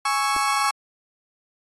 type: chord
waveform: 35% pulse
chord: C# minor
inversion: second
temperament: equal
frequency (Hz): 830.6 / 1108.7 / 1318.5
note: G#5 / C#6 / E6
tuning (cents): 0 / 0 / 0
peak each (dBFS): -24 / -21 / -26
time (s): 0.05-0.71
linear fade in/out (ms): 5
type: clicks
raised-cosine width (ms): 2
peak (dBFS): -25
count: 2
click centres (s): 0.363 / 0.366
effects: AAC 32 kbps